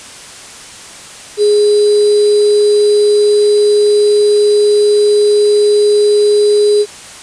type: tone with sample-and-hold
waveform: sine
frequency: 415.3 Hz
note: G#4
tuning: in tune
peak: -6 dBFS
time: 1.37-6.86 s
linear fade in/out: 50 ms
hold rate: 4410 Hz
effects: white hiss -32 dBFS RMS until 7.22 s + resampled to 22050 Hz